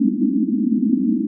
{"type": "band-pass noise", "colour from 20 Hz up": "white", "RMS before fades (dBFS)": -18, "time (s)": [0, 1.27], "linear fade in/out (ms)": 10, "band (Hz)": [200, 310], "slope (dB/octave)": 96, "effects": []}